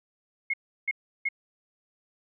sine tone bursts, 2160 Hz, C#7, 45 cents flat, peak -24 dBFS, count 3, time 0.5-1.288 s, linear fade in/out 5 ms, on 36 ms, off 340 ms, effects none

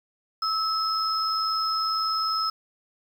sine tone pair together, 1299 / 5160 Hz, E6 / E8, -26 / -38 cents, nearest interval 2 octaves, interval 2388 cents, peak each -25 / -27 dBFS, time 0.42-2.5 s, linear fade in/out 5 ms, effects 8-bit

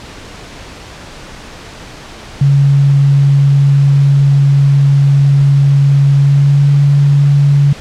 sine tone with pitch glide, 139.9 to 142.1 Hz, C#3 to C#3, +16 to +43 cents, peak -5 dBFS, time 2.41-7.73 s, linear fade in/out 5 ms, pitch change +27 cents, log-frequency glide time 6.16-6.69 s, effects pink hiss -31 dBFS RMS until 7.8 s + low-pass 6000 Hz 12 dB/octave

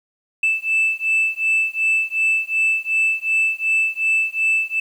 sine beating tone pair, 2637 / 2639.7 Hz, E7 / E7, 0 / +2 cents, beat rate 2.7 Hz, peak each -18 dBFS, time 0.43-4.8 s, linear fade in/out 5 ms, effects tanh soft clip ceiling -12 dBFS + 8-bit

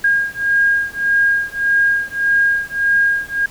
sine beating tone pair, 1623 / 1624.7 Hz, G#6 / G#6, -40 / -38 cents, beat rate 1.7 Hz, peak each -16 dBFS, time 0.04-3.46 s, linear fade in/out 5 ms, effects pink hiss -40 dBFS RMS until 3.5 s

